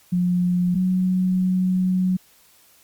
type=tone pair in turn; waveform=sine; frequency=178.3 / 184.48 Hz; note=F3 / F#3; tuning=+36 / -5 cents; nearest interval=minor second; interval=59 cents; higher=second; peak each=-17 dBFS; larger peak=neither; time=0.12-0.75 / 0.75-2.17 s; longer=second; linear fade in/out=10 ms; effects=white hiss -55 dBFS RMS until 2.83 s + Opus 48 kbps